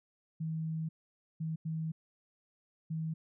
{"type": "tone bursts at uneven times", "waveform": "sine", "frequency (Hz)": 160, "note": "D#3", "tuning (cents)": 49, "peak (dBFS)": -33, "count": 4, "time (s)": [[0.4, 0.89], [1.4, 1.56], [1.65, 1.92], [2.9, 3.14]], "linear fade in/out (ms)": 10, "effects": []}